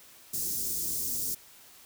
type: band-stop noise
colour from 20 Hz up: white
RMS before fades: -32 dBFS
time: 0.33-1.35 s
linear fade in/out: 10 ms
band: 370 to 5500 Hz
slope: 24 dB/octave
effects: white hiss -54 dBFS RMS until 1.85 s